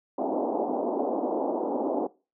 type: band-pass noise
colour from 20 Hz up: pink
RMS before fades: -28 dBFS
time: 0.18-2.07 s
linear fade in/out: 5 ms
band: 250 to 870 Hz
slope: 48 dB/octave
effects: noise-tail reverb RT60 0.3 s tail -21 dB re dry